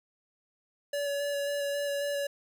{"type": "tone with vibrato", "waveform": "square", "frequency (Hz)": 570, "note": "C#5", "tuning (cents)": 48, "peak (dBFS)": -30, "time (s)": [0.93, 2.27], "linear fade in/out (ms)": 5, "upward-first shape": "square", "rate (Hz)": 3.7, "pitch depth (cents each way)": 11, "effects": []}